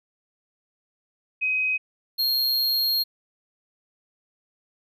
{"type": "tone pair in turn", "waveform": ["sine", "square"], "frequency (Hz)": [2523, 4243], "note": ["D#7", "C8"], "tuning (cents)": [23, 23], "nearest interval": "major sixth", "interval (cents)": 900, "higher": "second", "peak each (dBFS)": -21, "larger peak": "neither", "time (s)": [[1.41, 1.78], [2.18, 3.04]], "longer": "second", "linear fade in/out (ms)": 20, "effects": []}